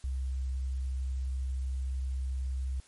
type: tone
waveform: sine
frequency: 65.41 Hz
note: C2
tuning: in tune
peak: -30 dBFS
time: 0.04-2.8 s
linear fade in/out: 0 ms
effects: white hiss -60 dBFS RMS until 2.87 s + MP3 48 kbps